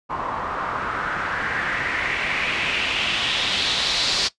white noise with low-pass filter sweep, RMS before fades -24 dBFS, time 0.09-4.29 s, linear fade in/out 20 ms, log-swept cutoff 1000 to 4600 Hz, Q 3.2, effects noise-tail reverb RT60 0.1 s tail -17 dB re dry + resampled to 22050 Hz

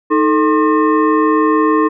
sine tone with frequency modulation, 312.7 Hz, D#4, 9 cents sharp, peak -9 dBFS, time 0.1-1.89 s, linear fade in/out 20 ms, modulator 752 Hz, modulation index 1.2, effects none

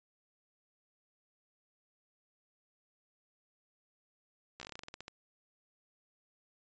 slowing click train, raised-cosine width 0.2 ms, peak -27 dBFS, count 14, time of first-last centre 4.6-5.081 s, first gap 14 ms, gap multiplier 1.15, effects resampled to 16000 Hz

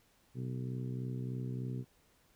harmonic tone, 63.3 Hz, B1, 43 cents sharp, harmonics 2 / 3 / 4 / 5 / 6 / 7, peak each -37 / -45 / -45 / -53 / -50 / -54 dBFS, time 0.34-1.85 s, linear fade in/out 50 ms, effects pink hiss -69 dBFS RMS until 2.35 s

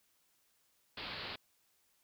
white low-pass noise, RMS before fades -44 dBFS, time 0.97-1.36 s, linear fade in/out 5 ms, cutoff 4700 Hz, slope 96 dB/octave, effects white hiss -74 dBFS RMS until 2.03 s

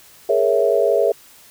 sine chord, A# half-diminished seventh, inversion third, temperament equal, 415.3 / 466.2 / 554.4 / 659.3 Hz, G#4 / A#4 / C#5 / E5, 0 / 0 / 0 / 0 cents, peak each -19 dBFS, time 0.29-1.12 s, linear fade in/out 5 ms, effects white hiss -47 dBFS RMS until 1.5 s

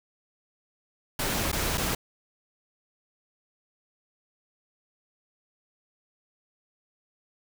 pink noise with dropouts, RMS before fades -28 dBFS, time 1.19-1.95 s, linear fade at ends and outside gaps 5 ms, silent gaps 1.517-1.527 / 1.775-1.778 s, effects none

